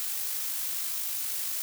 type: noise with amplitude modulation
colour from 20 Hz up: blue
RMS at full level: -31 dBFS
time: 0-1.62 s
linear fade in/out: 0 ms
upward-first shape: sine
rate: 52.4 Hz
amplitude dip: 25%
effects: none